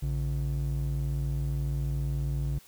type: ring-modulated tone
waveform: triangle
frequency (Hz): 99.1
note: G2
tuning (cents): +19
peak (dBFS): -22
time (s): 0.02-2.59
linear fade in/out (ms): 10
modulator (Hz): 40
effects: white hiss -56 dBFS RMS until 2.67 s